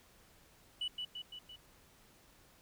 sine tone with echo, 2960 Hz, F#7, in tune, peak -33 dBFS, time 0.81-0.88 s, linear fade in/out 5 ms, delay 170 ms, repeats 4, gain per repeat -4 dB, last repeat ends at 1.56 s, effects tanh soft clip ceiling -32 dBFS + pink hiss -64 dBFS RMS until 2.61 s

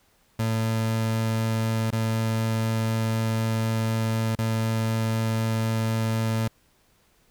30% pulse tone with dropouts, 112 Hz, A2, 31 cents sharp, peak -20 dBFS, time 0.39-6.48 s, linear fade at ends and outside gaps 5 ms, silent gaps 1.906-1.926 / 4.354-4.387 s, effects pink hiss -63 dBFS RMS until 7.3 s

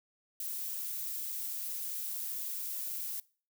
violet noise, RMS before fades -38 dBFS, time 0.4-3.2 s, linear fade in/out 2 ms, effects noise-tail reverb RT60 0.4 s tail -22 dB re dry

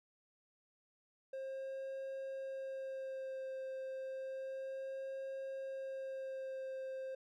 triangle tone with vibrato, 532 Hz, C5, 29 cents sharp, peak -39 dBFS, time 1.33-7.15 s, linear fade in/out 5 ms, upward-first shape sine, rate 0.31 Hz, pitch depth 15 cents each way, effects none

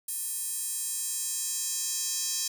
square tone with high-pass filter sweep, 358.8 Hz, F4, 47 cents sharp, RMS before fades -32 dBFS, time 0.08-2.48 s, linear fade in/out 5 ms, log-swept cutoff 10000 to 5900 Hz, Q 2, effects none

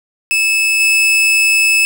40% pulse tone with level steps, 2609 Hz, E7, 18 cents flat, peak -10 / -8 dBFS, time 0.31-1.85 s, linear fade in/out 0 ms, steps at 0.8 s, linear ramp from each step 5 ms, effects none

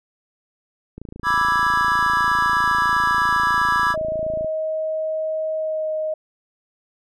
click train, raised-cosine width 3 ms, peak -22 dBFS, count 97, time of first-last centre 0.98-4.446 s, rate 27.7 Hz
triangle chord, E dominant seventh, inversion second, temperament equal, 987.8 / 1174.7 / 1318.5 / 1661.2 Hz, B5 / D6 / E6 / G#6, 0 / 0 / 0 / 0 cents, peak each -20 / -19 / -22 / -19 dBFS, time 1.23-3.96 s, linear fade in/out 50 ms
sine tone with pitch glide, 630 to 623.8 Hz, D#5 to D#5, +21 to +4 cents, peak -21 dBFS, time 3.94-6.14 s, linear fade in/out 5 ms, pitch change -17 cents, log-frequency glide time 5.56-5.92 s
effects none

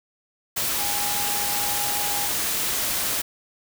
sine tone in noise, 820 Hz, G#5, 22 cents flat, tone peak -31 dBFS, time 0.78-2.27 s, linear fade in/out 10 ms, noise white, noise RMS -25 dBFS, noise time 0.56-3.22 s, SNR -9 dB, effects none

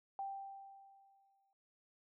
sine tone with exponential decay, 785 Hz, G5, 2 cents sharp, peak -38 dBFS, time 0.19-1.53 s, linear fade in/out 1 ms, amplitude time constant 290 ms, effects none

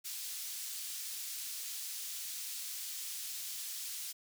pink high-pass noise, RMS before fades -42 dBFS, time 0.04-4.13 s, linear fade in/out 20 ms, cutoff 4600 Hz, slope 12 dB/octave, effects none

